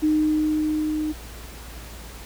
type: tone with level ramp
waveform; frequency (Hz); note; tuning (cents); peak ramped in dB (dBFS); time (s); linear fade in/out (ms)
sine; 307.3; D#4; -21; -16 to -23; 0.02-1.13; 20
effects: added 57 Hz sine -39 dBFS peak until 2.25 s + pink hiss -42 dBFS RMS until 2.25 s